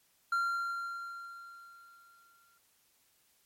triangle tone with exponential decay, 1381 Hz, F6, 20 cents flat, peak -25 dBFS, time 0.32-2.58 s, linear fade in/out 5 ms, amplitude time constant 490 ms, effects white hiss -70 dBFS RMS until 3.45 s + MP3 64 kbps

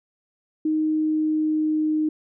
sine tone with pitch glide, 311.1 to 308.8 Hz, D#4 to D#4, 0 to -13 cents, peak -19 dBFS, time 0.65-2.09 s, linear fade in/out 5 ms, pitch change -13 cents, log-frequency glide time 0.78-1.95 s, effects none

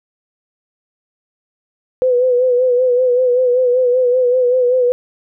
sine tone with vibrato, 500 Hz, B4, 21 cents sharp, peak -10 dBFS, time 2.02-4.92 s, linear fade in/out 0 ms, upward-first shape sine, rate 5.2 Hz, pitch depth 51 cents each way, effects none

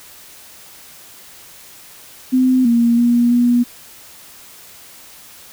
sine tone with pitch steps, 256.7 / 234.8 / 239 / 241.7 Hz, C4 / A#3 / A#3 / B3, -33 / +13 / +43 / -37 cents, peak -10 dBFS, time 2.32-3.64 s, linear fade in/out 20 ms, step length 330 ms, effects white hiss -41 dBFS RMS until 5.52 s

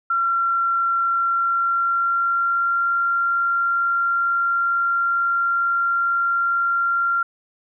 sine tone with pitch glide, 1366 to 1381.1 Hz, F6 to F6, -39 to -20 cents, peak -17 dBFS, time 0.1-7.23 s, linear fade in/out 5 ms, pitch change +19 cents, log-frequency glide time 1.02-2.88 s, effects none

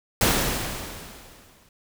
pink noise with exponential decay, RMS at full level -18 dBFS, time 0.21-1.69 s, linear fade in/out 2 ms, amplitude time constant 320 ms, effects none

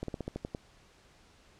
slowing click train, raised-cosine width 2 ms, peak -22 dBFS, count 8, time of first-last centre 0.03-0.549 s, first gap 53 ms, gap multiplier 1.11, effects pink hiss -61 dBFS RMS until 1.59 s + low-pass 7000 Hz 12 dB/octave

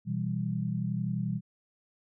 sine chord, E minor, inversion second, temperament equal, 123.47 / 164.81 / 196 Hz, B2 / E3 / G3, 0 / 0 / 0 cents, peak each -33 dBFS, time 0.05-1.41 s, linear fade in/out 50 ms, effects none

